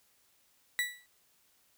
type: tone with exponential decay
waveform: 35% pulse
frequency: 1956 Hz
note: B6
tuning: 17 cents flat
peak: -24 dBFS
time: 0.79-1.06 s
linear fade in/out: 0 ms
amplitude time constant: 58 ms
effects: white hiss -69 dBFS RMS until 1.77 s